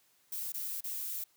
violet noise with dropouts, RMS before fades -38 dBFS, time 0.32-1.24 s, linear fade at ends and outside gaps 5 ms, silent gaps 0.522-0.541 / 0.807-0.84 s, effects white hiss -69 dBFS RMS until 1.36 s + high-pass 80 Hz 12 dB/octave

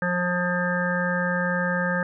harmonic tone, 177.8 Hz, F3, 31 cents sharp, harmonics 1 / 3 / 5 / 7 / 9 / 10, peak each -26 / -28 / -34 / -32 / -27 / -32 dBFS, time 0.02-2.03 s, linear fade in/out 2 ms, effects none

